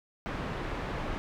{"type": "low-pass noise", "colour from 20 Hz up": "pink", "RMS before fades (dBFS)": -35, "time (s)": [0.26, 1.18], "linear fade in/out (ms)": 0, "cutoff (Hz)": 2100, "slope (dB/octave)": 12, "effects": []}